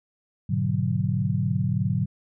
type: chord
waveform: sine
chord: G# half-diminished seventh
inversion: none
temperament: equal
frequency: 103.83 / 123.47 / 146.83 / 185 Hz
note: G#2 / B2 / D3 / F#3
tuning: 0 / 0 / 0 / 0 cents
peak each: -27 dBFS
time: 0.49-2.06 s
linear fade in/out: 10 ms
effects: none